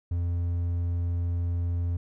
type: tone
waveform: triangle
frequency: 86.5 Hz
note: F2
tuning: 16 cents flat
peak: -23 dBFS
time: 0.11-1.97 s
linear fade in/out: 5 ms
effects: none